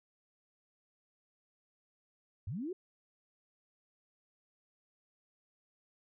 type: linear sweep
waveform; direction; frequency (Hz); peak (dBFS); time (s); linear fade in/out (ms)
sine; up; 77.78 to 391.2; -36; 2.47-2.73; 5
effects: none